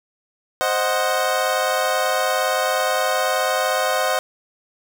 25% pulse chord, C diminished, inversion none, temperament equal, 523.3 / 622.3 / 740 Hz, C5 / Eb5 / Gb5, 0 / 0 / 0 cents, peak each -19 dBFS, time 0.61-4.19 s, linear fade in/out 0 ms, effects 8-bit

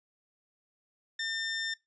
20% pulse tone, 1800 Hz, A6, 39 cents sharp, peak -27 dBFS, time 1.19-1.74 s, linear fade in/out 5 ms, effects noise-tail reverb RT60 0.2 s tail -23 dB re dry + resampled to 16000 Hz

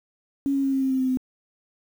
sine tone with pitch steps, 277.2 / 274.2 / 271.2 / 268.2 / 265.3 / 262.4 / 259.5 / 256.7 Hz, C#4 / C#4 / C#4 / C4 / C4 / C4 / C4 / C4, 0 / -19 / -38 / +43 / +24 / +5 / -14 / -33 cents, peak -20 dBFS, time 0.46-1.172 s, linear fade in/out 0 ms, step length 89 ms, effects 8-bit

